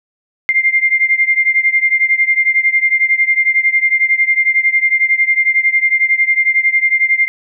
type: beating tone pair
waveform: sine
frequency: 2100 / 2111 Hz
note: C7 / C7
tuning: +6 / +15 cents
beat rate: 11 Hz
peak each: -12 / -14 dBFS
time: 0.49-7.28 s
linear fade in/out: 0 ms
effects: none